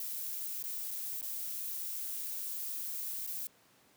violet noise with dropouts, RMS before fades -39 dBFS, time 0-3.47 s, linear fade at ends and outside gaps 1 ms, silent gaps 0.627-0.639 / 0.908-0.912 / 1.212-1.227 / 3.265-3.274 s, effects pink hiss -65 dBFS RMS until 3.96 s + high-pass 150 Hz 12 dB/octave

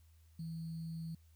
sine tone with sample-and-hold, 163.4 Hz, E3, 15 cents flat, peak -40 dBFS, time 0.39-1.15 s, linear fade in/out 5 ms, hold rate 4410 Hz, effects added 80 Hz sine -61 dBFS peak until 1.35 s + white hiss -75 dBFS RMS until 1.35 s

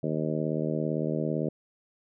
harmonic tone, 77.78 Hz, D#2, in tune, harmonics 2 / 3 / 4 / 5 / 6 / 7 / 8, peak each -31 / -33 / -34 / -35 / -36 / -36 / -37 dBFS, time 0.03-1.49 s, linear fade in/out 5 ms, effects none

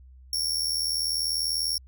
sawtooth tone with amplitude modulation, 5480 Hz, F8, 34 cents flat, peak -19 dBFS, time 0.33-1.78 s, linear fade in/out 2 ms, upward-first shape sine, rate 80.1 Hz, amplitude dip 80%, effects added 64 Hz sine -47 dBFS peak until 1.87 s

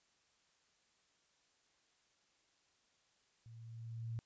sine tone with level ramp, 114.6 Hz, A#2, 29 cents flat, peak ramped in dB -53 to -38 dBFS, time 3.46-4.19 s, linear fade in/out 0 ms, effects white hiss -75 dBFS RMS until 4.25 s + resampled to 16000 Hz

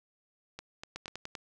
two click trains, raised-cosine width 0.2 ms, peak -24 / -22 dBFS, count 3 / 5, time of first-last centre 0.59-1.08 / 0.96-1.352 s, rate 4.08 / 10.2 Hz, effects none

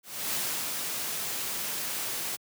white noise with ADSR envelope, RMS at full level -30 dBFS, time 0.03-2.37 s, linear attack 300 ms, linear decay 320 ms, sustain -3 dB, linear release 24 ms, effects high-pass 100 Hz 12 dB/octave

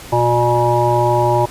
harmonic tone, 120.1 Hz, B2, 48 cents flat, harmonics 1 / 3 / 5 / 7 / 8, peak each -18 / -18 / -18 / -18 / -18 dBFS, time 0.12-1.46 s, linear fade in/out 10 ms, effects pink hiss -35 dBFS RMS until 1.5 s + resampled to 32000 Hz

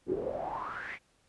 brown noise with band-pass filter sweep, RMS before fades -36 dBFS, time 0.06-0.99 s, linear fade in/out 50 ms, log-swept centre 330 to 2300 Hz, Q 7.9, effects pink hiss -69 dBFS RMS until 1.28 s + resampled to 24000 Hz

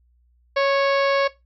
harmonic tone with a mistuned harmonic, 554.4 Hz, C#5, in tune, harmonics 1 / 2 / 3 / 4 / 5 / 6 / 7 / 8 / 9 / 10, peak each -18 / -25 / -27 / -28 / -34 / -37 / -37 / -34 / -41 / -42 dBFS, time 0.56-1.28 s, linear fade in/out 10 ms, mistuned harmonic 2, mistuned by -22 cents, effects noise-tail reverb RT60 0.2 s tail -17 dB re dry + added 60 Hz sine -57 dBFS peak until 1.45 s

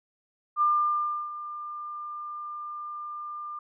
sine tone with ADSR envelope, 1198 Hz, D6, 34 cents sharp, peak -19 dBFS, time 0.56-3.59 s, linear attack 55 ms, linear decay 680 ms, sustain -15 dB, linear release 4 ms, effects none

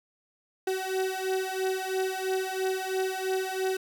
35% pulse beating tone pair, 376.2 / 379.2 Hz, F#4 / F#4, +29 / +43 cents, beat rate 3 Hz, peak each -29 dBFS, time 0.67-3.77 s, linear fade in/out 5 ms, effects none

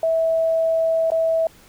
sine tone with dropouts, 652 Hz, E5, 19 cents flat, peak -16 dBFS, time 0.03-1.47 s, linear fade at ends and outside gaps 2 ms, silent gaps 1.103-1.118 s, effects pink hiss -50 dBFS RMS until 1.68 s

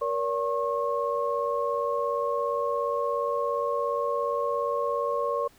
sine tone cluster, 472.8 / 570 / 1084 Hz, A#4 / C#5 / C#6, +24 / +48 / -39 cents, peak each -29 dBFS, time 0.01-5.48 s, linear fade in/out 10 ms, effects pink hiss -58 dBFS RMS until 5.58 s

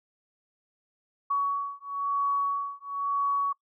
sine beating tone pair, 1124 / 1125 Hz, C#6 / C#6, +24 / +25 cents, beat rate 1 Hz, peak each -29 dBFS, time 1.3-3.53 s, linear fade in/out 10 ms, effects noise-tail reverb RT60 0.1 s tail -22 dB re dry

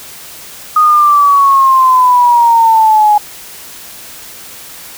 sine exponential sweep, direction down, 1244.5 to 830.6 Hz, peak -4 dBFS, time 0.76-3.18 s, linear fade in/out 5 ms, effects white hiss -31 dBFS RMS until 4.97 s

